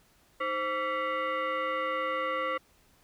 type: tone with frequency modulation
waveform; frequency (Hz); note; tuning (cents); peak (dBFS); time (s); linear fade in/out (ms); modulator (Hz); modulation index
sine; 311.1; D#4; 0; -28; 0.4-2.58; 10; 835; 2.1
effects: pink hiss -64 dBFS RMS until 3.03 s